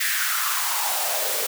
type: noise with high-pass filter sweep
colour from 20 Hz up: white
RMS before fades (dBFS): -24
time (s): 0-1.47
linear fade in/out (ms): 10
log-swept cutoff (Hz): 1900 to 450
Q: 4.2
effects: none